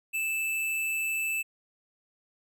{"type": "tone with amplitude modulation", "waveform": "square", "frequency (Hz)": 2637, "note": "E7", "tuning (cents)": 0, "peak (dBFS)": -27, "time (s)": [0.13, 1.43], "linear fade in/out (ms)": 20, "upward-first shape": "sine", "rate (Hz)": 153, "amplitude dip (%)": 30, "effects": []}